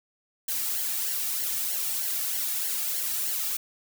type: noise with flanger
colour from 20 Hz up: blue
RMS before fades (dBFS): -29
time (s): 0.48-3.57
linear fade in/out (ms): 5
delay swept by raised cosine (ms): 0.8 to 2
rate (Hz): 3.2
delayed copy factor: -0.65
effects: none